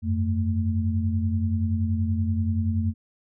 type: tone cluster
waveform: sine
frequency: 90.4 / 100.9 / 222.6 Hz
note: F#2 / G#2 / A3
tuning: -40 / -49 / +20 cents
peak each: -23 / -31 / -27 dBFS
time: 0.02-2.94 s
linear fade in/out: 50 ms
effects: none